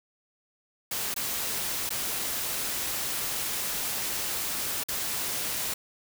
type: noise with dropouts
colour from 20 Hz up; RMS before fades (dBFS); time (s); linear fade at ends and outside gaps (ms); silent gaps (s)
white; -31; 0.91-5.74; 5; 1.142-1.162 / 1.893-1.904 / 4.837-4.885
effects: none